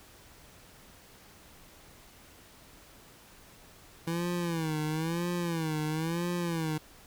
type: tone with vibrato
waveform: 25% pulse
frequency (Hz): 164.1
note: E3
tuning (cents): -8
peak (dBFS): -26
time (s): 4.07-6.78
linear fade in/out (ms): 5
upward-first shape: sine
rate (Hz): 1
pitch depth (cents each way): 120
effects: pink hiss -55 dBFS RMS until 7.06 s